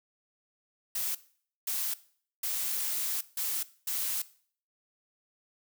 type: noise bursts at uneven times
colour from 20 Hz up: blue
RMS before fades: -32 dBFS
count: 5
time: 0.95-1.15 / 1.67-1.94 / 2.43-3.21 / 3.37-3.63 / 3.87-4.22 s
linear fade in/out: 5 ms
effects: noise-tail reverb RT60 0.5 s tail -18 dB re dry